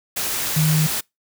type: tone in noise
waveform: sine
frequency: 155.56 Hz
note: D#3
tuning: in tune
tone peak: -15 dBFS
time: 0.56-0.87 s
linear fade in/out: 10 ms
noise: white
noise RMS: -24 dBFS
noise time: 0.16-1.01 s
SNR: +6 dB
effects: noise-tail reverb RT60 0.2 s tail -26 dB re dry